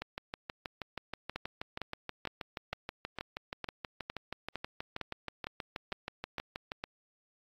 two click trains, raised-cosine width 0.3 ms, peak -20 / -21 dBFS, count 13 / 43, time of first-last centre 1.36-6.839 / 0.02-6.719 s, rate 2.19 / 6.27 Hz, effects AAC 32 kbps

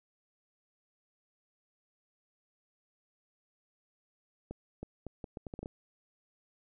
accelerating click train, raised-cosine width 2 ms, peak -27 dBFS, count 10, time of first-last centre 4.51-5.659 s, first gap 320 ms, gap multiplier 0.74, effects none

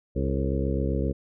harmonic tone with a mistuned harmonic, 67.6 Hz, C#2, 43 cents flat, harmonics 1 / 2 / 3 / 4 / 5 / 6 / 7 / 8, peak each -27 / -30 / -32 / -33 / -34 / -35 / -35 / -36 dBFS, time 0.15-1.13 s, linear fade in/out 20 ms, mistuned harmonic 6, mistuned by +58 cents, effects none

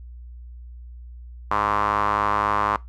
sawtooth tone with band-pass filter, 103.83 Hz, G#2, in tune, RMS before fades -22 dBFS, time 1.51-2.76 s, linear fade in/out 0 ms, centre 1100 Hz, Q 4.9, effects noise-tail reverb RT60 0.2 s tail -21 dB re dry + added 60 Hz sine -37 dBFS peak until 2.88 s

